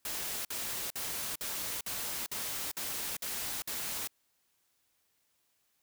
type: noise bursts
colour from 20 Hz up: white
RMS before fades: -37 dBFS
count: 9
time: 0.05-4.074 s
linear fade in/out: 2 ms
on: 400 ms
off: 53 ms
effects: white hiss -75 dBFS RMS until 5.82 s